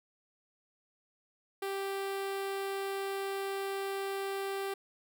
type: tone with notch filter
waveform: sawtooth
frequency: 392 Hz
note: G4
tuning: in tune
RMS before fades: -36 dBFS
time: 1.62-4.74 s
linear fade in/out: 5 ms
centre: 6300 Hz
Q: 2
effects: none